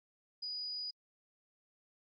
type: tone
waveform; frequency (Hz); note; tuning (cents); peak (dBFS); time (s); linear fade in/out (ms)
sine; 4927; D#8; -18; -38; 0.42-0.91; 10
effects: AAC 32 kbps